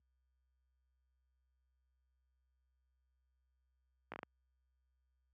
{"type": "slowing click train", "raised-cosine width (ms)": 0.5, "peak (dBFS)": -29, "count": 5, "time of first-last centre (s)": [4.12, 4.231], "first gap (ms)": 17, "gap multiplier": 1.34, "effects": ["added 64 Hz sine -63 dBFS peak until 5.33 s", "high-pass 150 Hz 12 dB/octave"]}